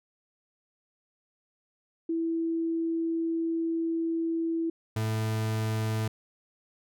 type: tone pair in turn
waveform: sine / 40% pulse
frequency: 329.6 / 109.74 Hz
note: E4 / A2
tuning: 0 / -4 cents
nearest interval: octave + perfect fifth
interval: 1904 cents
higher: first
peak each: -26 dBFS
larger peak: neither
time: 2.09-4.7 / 4.96-6.08 s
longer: first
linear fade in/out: 5 ms
effects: none